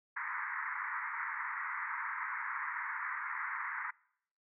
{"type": "band-pass noise", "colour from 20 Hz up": "white", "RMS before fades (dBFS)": -39, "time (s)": [0.16, 3.91], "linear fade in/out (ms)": 10, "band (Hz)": [910, 2100], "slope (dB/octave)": 96, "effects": ["noise-tail reverb RT60 0.7 s tail -25 dB re dry"]}